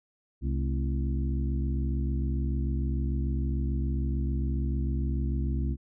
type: harmonic tone with a mistuned harmonic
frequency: 66.8 Hz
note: C2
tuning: 36 cents sharp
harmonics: 1 / 2 / 3 / 4 / 5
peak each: -27 / -33 / -37 / -39 / -41 dBFS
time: 0.41-5.77 s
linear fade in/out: 50 ms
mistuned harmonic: 3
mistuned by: +150 cents
effects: none